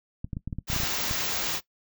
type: clicks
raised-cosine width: 5 ms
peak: -20 dBFS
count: 12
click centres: 0.245 / 0.332 / 0.369 / 0.476 / 0.528 / 0.586 / 0.701 / 0.732 / 0.763 / 0.801 / 0.834 / 1.111 s
type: band-stop noise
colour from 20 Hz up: white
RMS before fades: -29 dBFS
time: 0.67-1.61 s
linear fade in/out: 50 ms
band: 7300 to 15000 Hz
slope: 96 dB/octave
effects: noise-tail reverb RT60 0.1 s tail -18 dB re dry